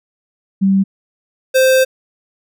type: tone pair in turn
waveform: sine / square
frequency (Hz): 194 / 522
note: G3 / C5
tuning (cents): -18 / -4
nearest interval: octave + perfect fourth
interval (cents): 1714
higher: second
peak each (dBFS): -9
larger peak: neither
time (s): 0.61-0.84 / 1.54-1.85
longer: second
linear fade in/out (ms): 20
effects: none